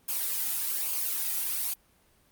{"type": "noise with flanger", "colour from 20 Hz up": "blue", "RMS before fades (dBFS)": -30, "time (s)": [0.08, 1.74], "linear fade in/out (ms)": 10, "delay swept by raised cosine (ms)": [0.52, 1.82], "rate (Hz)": 1.2, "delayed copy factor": -0.5, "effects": ["pink hiss -64 dBFS RMS until 2.31 s", "Opus 32 kbps"]}